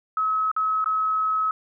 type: tone with dropouts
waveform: sine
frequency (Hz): 1284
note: E6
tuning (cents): -46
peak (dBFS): -20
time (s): 0.17-1.51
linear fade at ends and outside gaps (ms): 2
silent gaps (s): 0.515-0.564 / 0.843-0.859
effects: none